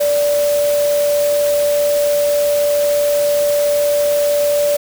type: tone in noise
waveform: sine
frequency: 582 Hz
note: D5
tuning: 16 cents flat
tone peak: -12 dBFS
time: 0-4.77 s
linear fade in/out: 10 ms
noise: white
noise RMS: -26 dBFS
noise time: 0-4.77 s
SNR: +11 dB
effects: none